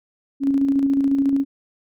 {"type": "tone with tremolo", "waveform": "sine", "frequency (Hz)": 275.7, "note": "C#4", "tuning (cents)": -9, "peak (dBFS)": -14, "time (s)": [0.4, 1.45], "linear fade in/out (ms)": 50, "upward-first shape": "square", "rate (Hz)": 14, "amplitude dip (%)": 35, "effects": []}